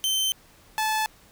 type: tone pair in turn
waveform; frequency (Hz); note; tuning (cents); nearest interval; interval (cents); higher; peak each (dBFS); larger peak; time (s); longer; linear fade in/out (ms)
sawtooth; 3095 / 868.5; G7 / A5; -23 / -23; octave + minor seventh; 2200; first; -19; neither; 0.04-0.32 / 0.78-1.06; neither; 0
effects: pink hiss -55 dBFS RMS until 1.31 s